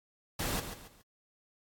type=noise with echo; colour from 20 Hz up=pink; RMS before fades=-34 dBFS; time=0.39-0.6 s; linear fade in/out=5 ms; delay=140 ms; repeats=3; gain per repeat=-9 dB; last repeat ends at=1.02 s; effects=AAC 64 kbps